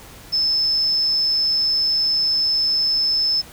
sine tone, 5250 Hz, E8, 8 cents flat, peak -16 dBFS, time 0.32-3.42 s, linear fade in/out 20 ms, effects pink hiss -42 dBFS RMS until 3.52 s

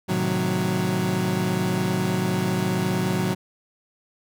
30% pulse chord, A diminished seventh, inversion none, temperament equal, 110 / 130.81 / 155.56 / 185 Hz, A2 / C3 / Eb3 / Gb3, 0 / 0 / 0 / 0 cents, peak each -27 / -27 / -27 / -21 dBFS, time 0.08-3.35 s, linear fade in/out 20 ms, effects none

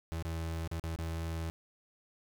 35% pulse tone with dropouts, 82 Hz, E2, 9 cents flat, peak -33 dBFS, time 0.12-1.5 s, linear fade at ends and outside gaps 0 ms, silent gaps 0.225-0.25 / 0.676-0.714 / 0.797-0.839 / 0.961-0.988 s, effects none

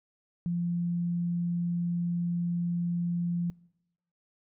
sine tone, 173 Hz, F3, 16 cents flat, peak -27 dBFS, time 0.46-3.5 s, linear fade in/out 0 ms, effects noise-tail reverb RT60 0.9 s tail -25 dB re dry

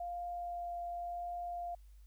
sine tone with vibrato, 698.5 Hz, F5, in tune, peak -38 dBFS, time 0-1.75 s, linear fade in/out 5 ms, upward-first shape triangle, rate 0.92 Hz, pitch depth 8 cents each way, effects added 50 Hz sine -54 dBFS peak until 2.06 s + white hiss -75 dBFS RMS until 2.06 s

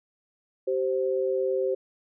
sine tone pair together, 385.4 / 523.3 Hz, G4 / C5, -29 / 0 cents, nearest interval perfect fourth, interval 529 cents, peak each -26 dBFS, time 0.67-1.75 s, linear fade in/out 10 ms, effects none

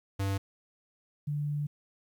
square / sine tone pair in turn, 98 / 146.83 Hz, G2 / D3, 0 / 0 cents, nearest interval perfect fifth, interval 700 cents, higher second, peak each -29 / -29 dBFS, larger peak neither, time 0.19-0.38 / 1.27-1.67 s, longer second, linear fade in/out 10 ms, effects 11-bit

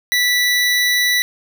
25% pulse tone, 1966 Hz, B6, 8 cents flat, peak -10 dBFS, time 0.12-1.22 s, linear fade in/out 0 ms, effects none

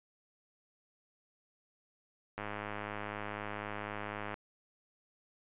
click train, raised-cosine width 0.5 ms, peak -24 dBFS, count 205, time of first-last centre 2.38-4.342 s, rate 104 Hz, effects resampled to 8000 Hz

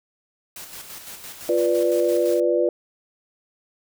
white noise with tremolo, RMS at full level -37 dBFS, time 0.56-2.4 s, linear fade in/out 2 ms, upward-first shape square, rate 5.9 Hz, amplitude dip 45%
sine chord, B diminished, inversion second, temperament equal, 349.2 / 493.9 / 587.3 Hz, F4 / B4 / D5, 0 / 0 / 0 cents, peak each -21 / -21 / -22 dBFS, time 1.49-2.69 s, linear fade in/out 2 ms
effects none

